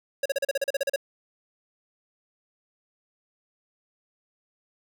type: tone bursts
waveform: square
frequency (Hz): 552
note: C#5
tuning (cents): -7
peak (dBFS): -23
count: 12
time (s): 0.23-0.961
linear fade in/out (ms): 5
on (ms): 27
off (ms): 37
effects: none